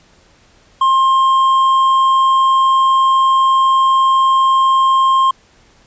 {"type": "tone with hard clipping", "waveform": "sine", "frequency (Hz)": 1062, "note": "C6", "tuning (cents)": 25, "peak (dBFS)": -10, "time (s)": [0.81, 5.31], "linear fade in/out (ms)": 5, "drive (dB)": 4, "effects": ["pink hiss -50 dBFS RMS until 5.86 s", "resampled to 16000 Hz"]}